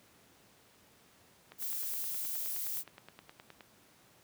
click train, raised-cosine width 0.3 ms, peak -33 dBFS, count 21, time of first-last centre 1.52-3.608 s, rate 9.58 Hz
violet noise, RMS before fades -37 dBFS, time 1.58-2.84 s, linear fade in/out 50 ms
effects pink hiss -63 dBFS RMS until 4.23 s + high-pass 100 Hz 12 dB/octave

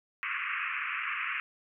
white band-pass noise, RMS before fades -34 dBFS, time 0.23-1.4 s, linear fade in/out 0 ms, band 1100 to 2700 Hz, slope 96 dB/octave, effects none

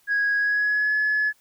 sine tone with pitch glide, 1654 to 1707.4 Hz, G#6 to G#6, -8 to +47 cents, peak -18 dBFS, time 0.07-1.33 s, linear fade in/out 50 ms, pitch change +55 cents, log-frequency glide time 0.36-0.94 s, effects tanh soft clip ceiling -16 dBFS + white hiss -62 dBFS RMS until 1.4 s

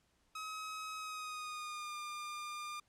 sawtooth tone with pitch glide, 1274 to 1202.5 Hz, D#6 to D6, +41 to +41 cents, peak -38 dBFS, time 0.35-2.8 s, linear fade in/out 5 ms, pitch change -100 cents, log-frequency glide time 0.97-1.97 s, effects pink hiss -75 dBFS RMS until 2.88 s + low-pass 10000 Hz 12 dB/octave

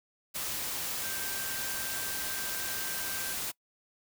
sine tone in noise, 1568 Hz, G6, in tune, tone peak -42 dBFS, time 1.02-3.34 s, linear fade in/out 20 ms, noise white, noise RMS -35 dBFS, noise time 0.34-3.52 s, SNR -10 dB, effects noise-tail reverb RT60 0.1 s tail -23 dB re dry

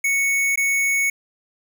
square tone with dropouts, 2217 Hz, C#7, in tune, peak -18 dBFS, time 0.04-1.1 s, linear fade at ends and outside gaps 5 ms, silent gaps 0.558-0.574 s, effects none

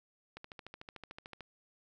click train, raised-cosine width 0.3 ms, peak -30 dBFS, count 15, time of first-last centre 0.37-1.407 s, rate 13.5 Hz, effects none

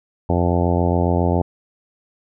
harmonic tone, 87.31 Hz, F2, in tune, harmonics 1 / 2 / 3 / 4 / 5 / 6 / 7 / 8 / 9 / 10, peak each -19 / -22 / -24 / -25 / -26 / -27 / -27 / -28 / -29 / -29 dBFS, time 0.29-1.42 s, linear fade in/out 5 ms, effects none

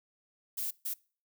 violet noise bursts at uneven times, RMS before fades -35 dBFS, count 2, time 0.57-0.71 / 0.85-0.94 s, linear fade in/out 10 ms, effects noise-tail reverb RT60 0.4 s tail -24 dB re dry

